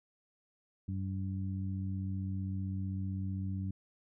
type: harmonic tone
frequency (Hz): 95.6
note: G2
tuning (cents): -43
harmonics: 1 / 2 / 3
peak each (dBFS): -35 / -39 / -47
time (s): 0.88-3.71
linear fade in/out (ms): 5
effects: none